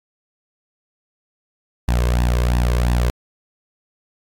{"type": "tone with flanger", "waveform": "sawtooth", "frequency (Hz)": 60.3, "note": "B1", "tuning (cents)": -41, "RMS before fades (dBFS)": -17, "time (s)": [1.88, 3.1], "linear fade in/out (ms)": 0, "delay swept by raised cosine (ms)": [1.1, 1.93], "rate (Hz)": 2.9, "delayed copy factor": 0.65, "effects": ["AAC 64 kbps"]}